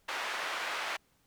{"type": "band-pass noise", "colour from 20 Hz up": "white", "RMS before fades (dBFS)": -36, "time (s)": [0.08, 0.97], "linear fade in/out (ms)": 10, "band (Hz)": [670, 2200], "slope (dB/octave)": 12, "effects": ["pink hiss -70 dBFS RMS until 1.26 s"]}